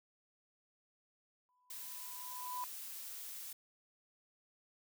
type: tone with exponential growth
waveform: sine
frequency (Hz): 995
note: B5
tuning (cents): +13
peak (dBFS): -37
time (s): 1.49-2.64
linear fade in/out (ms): 0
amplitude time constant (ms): 250
type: noise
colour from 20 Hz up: blue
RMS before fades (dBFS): -47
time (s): 1.7-3.53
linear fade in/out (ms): 5
effects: none